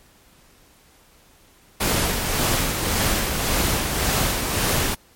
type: noise with tremolo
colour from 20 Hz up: pink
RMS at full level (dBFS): -20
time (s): 1.8-4.95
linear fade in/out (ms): 10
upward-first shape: sine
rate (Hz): 1.8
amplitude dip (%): 40
effects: pink hiss -54 dBFS RMS until 5.15 s + MP3 64 kbps